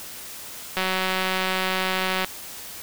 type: click train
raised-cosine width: 0.3 ms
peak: -8 dBFS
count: 277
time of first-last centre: 0.77-2.246 s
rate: 187 Hz
effects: white hiss -38 dBFS RMS until 2.82 s